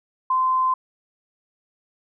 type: tone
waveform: sine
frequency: 1034 Hz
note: C6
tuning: 21 cents flat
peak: -17 dBFS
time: 0.3-0.74 s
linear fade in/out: 5 ms
effects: none